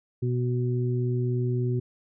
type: harmonic tone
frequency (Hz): 123.47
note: B2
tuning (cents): 0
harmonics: 1 / 2 / 3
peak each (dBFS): -24 / -34 / -31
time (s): 0.22-1.8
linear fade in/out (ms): 10
effects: none